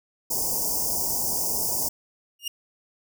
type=band-stop noise; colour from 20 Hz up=white; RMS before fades=-26 dBFS; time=0.3-1.89 s; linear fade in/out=10 ms; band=1000 to 4900 Hz; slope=96 dB/octave
type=tone with exponential growth; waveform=sawtooth; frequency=2839 Hz; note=F7; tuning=28 cents sharp; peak=-21 dBFS; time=2.39-2.48 s; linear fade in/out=5 ms; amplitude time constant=19 ms
effects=none